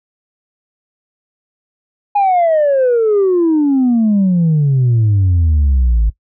sine exponential sweep, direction down, 830.6 to 51.91 Hz, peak -7 dBFS, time 2.15-6.1 s, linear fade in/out 10 ms, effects noise-tail reverb RT60 0.1 s tail -20 dB re dry + tanh soft clip ceiling -7 dBFS

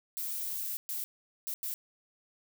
violet noise bursts at uneven times, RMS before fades -36 dBFS, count 4, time 0.17-0.77 / 0.89-1.04 / 1.47-1.54 / 1.63-1.74 s, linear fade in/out 0 ms, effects none

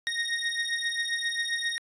25% pulse beating tone pair, 1859 / 1866.5 Hz, A#6 / A#6, -5 / +2 cents, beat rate 7.5 Hz, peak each -27 / -27 dBFS, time 0.07-1.78 s, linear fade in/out 0 ms, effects resampled to 22050 Hz

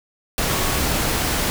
sine tone in noise, 1108.7 Hz, C#6, in tune, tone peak -32 dBFS, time 0.49-0.79 s, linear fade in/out 0 ms, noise pink, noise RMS -21 dBFS, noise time 0.38-1.5 s, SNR -14 dB, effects none

